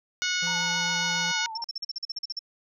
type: harmonic tone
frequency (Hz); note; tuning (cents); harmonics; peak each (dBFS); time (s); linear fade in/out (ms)
731; F#5; -21; 2 / 3 / 4 / 5 / 6 / 7 / 8 / 9; -30 / -32 / -33 / -34 / -35 / -35 / -36 / -37; 0.22-1.46; 0
type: tone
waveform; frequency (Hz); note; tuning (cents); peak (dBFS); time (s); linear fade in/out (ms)
square; 170.7; F3; -39; -37; 0.42-1.32; 10
type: tone with vibrato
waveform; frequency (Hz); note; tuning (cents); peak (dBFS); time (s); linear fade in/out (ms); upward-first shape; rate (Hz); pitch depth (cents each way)
sine; 903; A5; +45; -34; 0.47-1.64; 0; triangle; 7.3; 74
type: tone bursts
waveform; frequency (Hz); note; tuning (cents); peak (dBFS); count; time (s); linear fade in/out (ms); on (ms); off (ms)
sine; 5400; E8; +41; -29; 13; 1.55-2.392; 5; 26; 42
effects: none